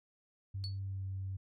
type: tone with pitch glide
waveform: sine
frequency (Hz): 97.4 to 95.67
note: G2 to G2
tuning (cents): -11 to -42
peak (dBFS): -36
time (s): 0.54-1.37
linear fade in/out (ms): 10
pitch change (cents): -31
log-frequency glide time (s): 0.81-1.05
type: tone with exponential decay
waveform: sine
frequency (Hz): 4435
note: C#8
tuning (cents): 0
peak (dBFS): -36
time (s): 0.64-0.79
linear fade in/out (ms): 0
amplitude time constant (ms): 31
effects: tanh soft clip ceiling -31 dBFS